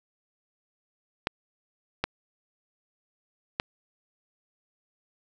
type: clicks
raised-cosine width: 0.3 ms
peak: -9 dBFS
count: 3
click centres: 1.271 / 2.04 / 3.599 s
effects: none